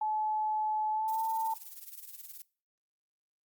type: tone with pitch glide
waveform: sine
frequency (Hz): 860 to 892.9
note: A5 to A5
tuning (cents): -40 to +25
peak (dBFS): -29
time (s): 0.01-1.54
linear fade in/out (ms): 5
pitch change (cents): +65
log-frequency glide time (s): 0.91-1.22
type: noise with tremolo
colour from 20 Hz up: violet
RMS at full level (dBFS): -43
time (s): 1.08-2.42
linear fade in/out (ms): 2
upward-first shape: triangle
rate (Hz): 19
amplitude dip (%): 85
effects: noise-tail reverb RT60 0.4 s tail -23 dB re dry + Opus 48 kbps